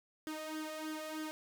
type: tone with flanger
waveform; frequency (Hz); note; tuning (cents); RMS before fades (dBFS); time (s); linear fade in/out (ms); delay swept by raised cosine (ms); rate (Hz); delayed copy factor
sawtooth; 311.1; D#4; 0; -42; 0.27-1.31; 0; 0.6 to 1.7; 3.2; +0.7
effects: none